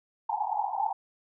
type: band-pass noise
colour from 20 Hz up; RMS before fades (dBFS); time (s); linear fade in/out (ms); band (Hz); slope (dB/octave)
pink; -30; 0.29-0.93; 5; 780 to 900; 96
effects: none